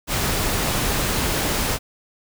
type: noise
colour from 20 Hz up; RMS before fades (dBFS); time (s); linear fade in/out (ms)
pink; -22; 0.07-1.79; 50
effects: none